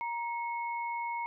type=tone pair together; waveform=sine; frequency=940 / 2188 Hz; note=A#5 / C#7; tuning=+14 / -23 cents; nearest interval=octave + minor third; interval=1463 cents; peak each=-33 / -40 dBFS; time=0.01-1.26 s; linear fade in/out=0 ms; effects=none